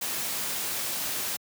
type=noise; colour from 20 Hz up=white; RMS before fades=-31 dBFS; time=0.01-1.37 s; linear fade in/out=10 ms; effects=high-pass 100 Hz 12 dB/octave